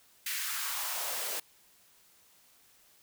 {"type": "noise with high-pass filter sweep", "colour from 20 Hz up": "white", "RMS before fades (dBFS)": -35, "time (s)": [0.26, 1.4], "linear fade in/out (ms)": 5, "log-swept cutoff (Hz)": [2100, 400], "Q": 2, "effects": ["white hiss -63 dBFS RMS until 3.02 s"]}